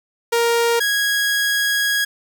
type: tone pair in turn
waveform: sawtooth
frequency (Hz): 467.7 / 1653.3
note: A#4 / G#6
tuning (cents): +6 / -8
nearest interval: octave + minor seventh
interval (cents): 2186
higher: second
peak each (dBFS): -11 / -13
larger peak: first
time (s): 0.32-0.8 / 0.8-2.05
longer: second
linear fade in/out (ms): 10
effects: none